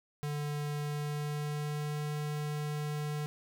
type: tone with pitch glide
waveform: square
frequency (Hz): 147.3 to 149.18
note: D3 to D3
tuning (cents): +6 to +27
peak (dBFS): -34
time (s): 0.23-3.26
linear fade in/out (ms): 0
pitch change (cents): +21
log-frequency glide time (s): 0.79-2.05
effects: 12-bit